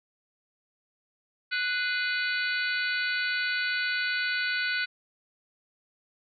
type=harmonic tone with a mistuned harmonic; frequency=493.9 Hz; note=B4; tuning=in tune; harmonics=3 / 4 / 5 / 6 / 7 / 8 / 9; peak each=-28 / -35 / -35 / -40 / -44 / -37 / -37 dBFS; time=1.51-4.86 s; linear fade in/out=20 ms; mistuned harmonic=4; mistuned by=+75 cents; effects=none